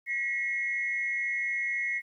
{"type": "tone pair together", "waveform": "sine", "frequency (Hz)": [1921, 2165], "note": ["B6", "C#7"], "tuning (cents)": [-48, -41], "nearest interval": "major second", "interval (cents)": 207, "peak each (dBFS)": [-31, -29], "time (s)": [0.06, 2.02], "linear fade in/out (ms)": 50, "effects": ["tanh soft clip ceiling -20 dBFS", "11-bit"]}